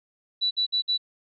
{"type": "tone bursts", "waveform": "sine", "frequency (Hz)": 3951, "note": "B7", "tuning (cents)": 0, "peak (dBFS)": -21, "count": 4, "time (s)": [0.41, 0.978], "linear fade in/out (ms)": 20, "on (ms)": 100, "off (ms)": 56, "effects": []}